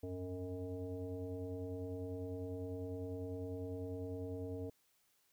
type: tone with frequency modulation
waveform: sine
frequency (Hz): 275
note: C#4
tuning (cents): -14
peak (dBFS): -40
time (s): 0.03-4.7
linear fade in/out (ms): 5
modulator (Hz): 180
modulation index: 1.5
effects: white hiss -75 dBFS RMS until 5.32 s